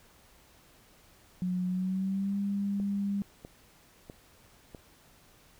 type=tone with pitch glide; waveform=sine; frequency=181.5 to 200.2 Hz; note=F#3 to G3; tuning=-33 to +37 cents; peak=-28 dBFS; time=1.42-3.22 s; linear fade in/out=0 ms; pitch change=+170 cents; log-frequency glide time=1.67-2.37 s
type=click train; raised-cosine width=2 ms; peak=-30 dBFS; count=4; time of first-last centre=2.8-4.748 s; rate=1.54 Hz
effects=pink hiss -60 dBFS RMS until 5.59 s